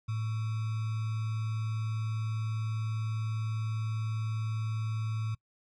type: tone with sample-and-hold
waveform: sine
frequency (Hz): 110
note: A2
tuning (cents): 0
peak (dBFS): -30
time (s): 0.08-5.35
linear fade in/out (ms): 10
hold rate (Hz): 1225
effects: noise-tail reverb RT60 0.1 s tail -24 dB re dry + low-pass 6000 Hz 12 dB/octave